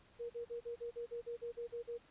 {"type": "tone bursts", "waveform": "sine", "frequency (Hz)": 472.6, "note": "A#4", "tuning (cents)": 24, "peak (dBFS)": -40, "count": 12, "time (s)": [0.19, 1.983], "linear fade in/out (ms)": 20, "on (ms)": 110, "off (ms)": 43, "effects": ["pink hiss -66 dBFS RMS until 2.1 s", "resampled to 8000 Hz"]}